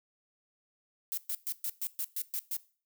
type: noise bursts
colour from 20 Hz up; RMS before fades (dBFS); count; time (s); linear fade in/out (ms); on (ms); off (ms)
violet; -34; 9; 1.12-2.566; 0; 54; 120
effects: noise-tail reverb RT60 0.4 s tail -19 dB re dry